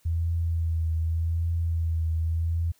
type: tone with vibrato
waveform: sine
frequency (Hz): 82.41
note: E2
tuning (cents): 0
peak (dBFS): -23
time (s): 0.05-2.72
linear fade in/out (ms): 10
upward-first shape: triangle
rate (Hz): 0.85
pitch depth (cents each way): 36
effects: white hiss -64 dBFS RMS until 2.79 s